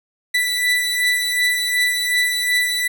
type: beating tone pair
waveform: 30% pulse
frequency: 1975.5 / 1978.2 Hz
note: B6 / B6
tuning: 0 / +2 cents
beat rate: 2.7 Hz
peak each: -15 / -20 dBFS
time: 0.34-2.88 s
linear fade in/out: 10 ms
effects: none